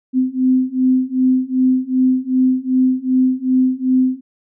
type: beating tone pair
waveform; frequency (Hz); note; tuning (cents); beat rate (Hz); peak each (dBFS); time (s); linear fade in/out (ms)
sine; 256 / 258.6; C4 / C4; -38 / -20; 2.6; -16 / -15; 0.13-4.21; 50
effects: none